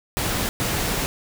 pink noise bursts at uneven times, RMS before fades -24 dBFS, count 2, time 0.17-0.49 / 0.6-1.06 s, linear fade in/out 0 ms, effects none

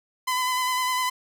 sawtooth tone with vibrato, 1011 Hz, B5, 40 cents sharp, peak -19 dBFS, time 0.27-1.1 s, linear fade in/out 10 ms, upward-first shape square, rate 9.9 Hz, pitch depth 18 cents each way, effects none

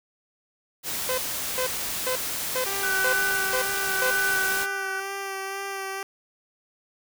white noise, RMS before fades -30 dBFS, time 0.83-4.67 s, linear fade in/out 50 ms
sawtooth tone bursts, 511 Hz, C5, 41 cents flat, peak -21 dBFS, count 7, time 1.09-4.106 s, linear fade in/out 2 ms, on 88 ms, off 400 ms
10% pulse tone with vibrato, 390.5 Hz, G4, 7 cents flat, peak -22 dBFS, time 2.66-6.03 s, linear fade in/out 2 ms, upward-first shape sine, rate 2.1 Hz, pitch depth 18 cents each way
sine tone with tremolo, 1501 Hz, F#6, 24 cents sharp, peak -22 dBFS, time 2.83-5 s, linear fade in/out 5 ms, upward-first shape sine, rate 0.87 Hz, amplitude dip 60%
effects none

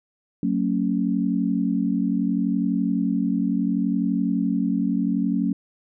sine chord, F# minor, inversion none, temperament equal with one note detuned, 185 / 225.7 / 277.2 Hz, F#3 / A3 / C#4, 0 / +44 / 0 cents, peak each -24 dBFS, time 0.43-5.53 s, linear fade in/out 2 ms, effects none

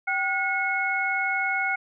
sine tone cluster, 775 / 1446 / 2186 Hz, G5 / F#6 / C#7, -20 / -40 / -25 cents, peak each -29 / -27 / -26 dBFS, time 0.07-1.76 s, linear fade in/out 10 ms, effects none

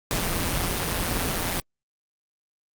pink noise with amplitude modulation, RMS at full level -23 dBFS, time 0.11-1.6 s, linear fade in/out 0 ms, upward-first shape sine, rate 175 Hz, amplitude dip 65%, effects Opus 48 kbps

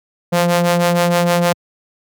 sawtooth ring-modulated tone, 174.61 Hz, F3, in tune, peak -5 dBFS, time 0.32-1.53 s, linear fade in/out 10 ms, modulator 346 Hz, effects high-pass 100 Hz 12 dB/octave

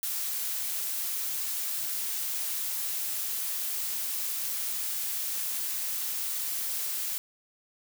blue noise, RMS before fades -32 dBFS, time 0.03-7.18 s, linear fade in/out 0 ms, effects none

